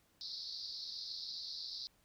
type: band-pass noise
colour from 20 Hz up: pink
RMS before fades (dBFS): -45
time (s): 0.21-1.87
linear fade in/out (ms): 0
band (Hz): 3900 to 5200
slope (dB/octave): 96
effects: pink hiss -72 dBFS RMS until 2.04 s